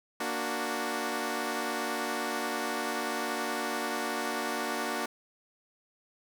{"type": "chord", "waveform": "10% pulse", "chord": "Bb augmented", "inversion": "none", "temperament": "equal", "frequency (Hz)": [233.1, 293.7, 370], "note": ["Bb3", "D4", "F#4"], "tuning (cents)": [0, 0, 0], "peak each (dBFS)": -27, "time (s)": [0.2, 5.06], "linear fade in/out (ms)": 5, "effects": []}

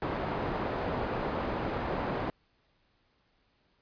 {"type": "low-pass noise", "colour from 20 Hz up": "white", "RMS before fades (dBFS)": -33, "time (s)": [0.02, 2.3], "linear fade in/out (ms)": 0, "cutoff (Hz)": 830, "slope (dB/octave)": 12, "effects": ["pink hiss -71 dBFS RMS until 3.81 s", "resampled to 11025 Hz"]}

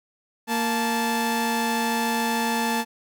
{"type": "tone pair together", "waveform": "sawtooth", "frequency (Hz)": [231.8, 873.8], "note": ["A#3", "A5"], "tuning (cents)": [-10, -12], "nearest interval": "octave + major seventh", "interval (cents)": 2298, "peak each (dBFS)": -21, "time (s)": [0.47, 2.85], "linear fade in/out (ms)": 50, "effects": []}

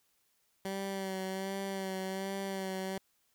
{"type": "tone with vibrato", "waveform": "15% pulse", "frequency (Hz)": 192.3, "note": "G3", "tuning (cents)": -33, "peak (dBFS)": -29, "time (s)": [0.65, 2.98], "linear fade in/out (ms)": 2, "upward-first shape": "sine", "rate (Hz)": 1.3, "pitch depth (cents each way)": 30, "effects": ["white hiss -74 dBFS RMS until 3.34 s"]}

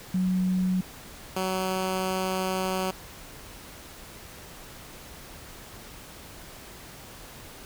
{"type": "tone pair in turn", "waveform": ["sine", "10% pulse"], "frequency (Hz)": [184.7, 187.39], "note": ["F#3", "F#3"], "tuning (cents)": [-3, 22], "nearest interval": "unison", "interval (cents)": 25, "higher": "second", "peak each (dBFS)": [-22, -18], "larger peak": "second", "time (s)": [[0.14, 0.81], [1.36, 2.91]], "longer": "second", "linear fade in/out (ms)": 5, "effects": ["pink hiss -45 dBFS RMS until 7.65 s"]}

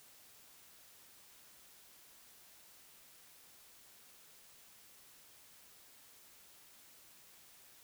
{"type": "silence", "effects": ["white hiss -61 dBFS RMS until 7.83 s"]}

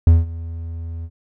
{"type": "tone with ADSR envelope", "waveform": "triangle", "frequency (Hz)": 82.9, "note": "E2", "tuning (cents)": 10, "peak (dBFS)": -3, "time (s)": [0.07, 1.1], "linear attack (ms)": 3, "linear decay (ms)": 180, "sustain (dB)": -21, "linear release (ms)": 57, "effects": []}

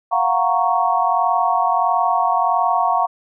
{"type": "chord", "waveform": "sine", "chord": "Gb major seventh", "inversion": "third", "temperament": "equal", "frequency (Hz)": [698.5, 740, 932.3, 1108.7], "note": ["F5", "Gb5", "Bb5", "Db6"], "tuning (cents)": [0, 0, 0, 0], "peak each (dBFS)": -20, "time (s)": [0.11, 3.07], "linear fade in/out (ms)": 20, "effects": []}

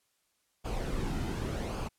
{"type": "noise with flanger", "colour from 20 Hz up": "brown", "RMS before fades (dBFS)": -34, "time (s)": [0.64, 1.89], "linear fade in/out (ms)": 20, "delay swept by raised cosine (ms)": [0.52, 1.82], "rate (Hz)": 0.87, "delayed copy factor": -0.5, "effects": ["white hiss -75 dBFS RMS until 1.98 s", "low-pass 12000 Hz 12 dB/octave"]}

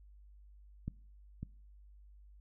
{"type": "clicks", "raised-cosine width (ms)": 5, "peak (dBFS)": [-25, -28], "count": 2, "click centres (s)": [0.88, 1.43], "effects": ["noise-tail reverb RT60 0.5 s tail -23 dB re dry", "added 50 Hz sine -55 dBFS peak until 2.4 s"]}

